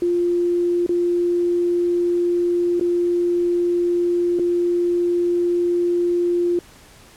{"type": "tone with dropouts", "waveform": "sine", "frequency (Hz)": 349.2, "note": "F4", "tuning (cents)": 0, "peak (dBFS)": -16, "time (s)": [0.02, 6.59], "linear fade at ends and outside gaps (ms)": 2, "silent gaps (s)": [[0.864, 0.892], [2.797, 2.81], [4.389, 4.395]], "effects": ["pink hiss -47 dBFS RMS until 7.16 s", "low-pass 12000 Hz 12 dB/octave"]}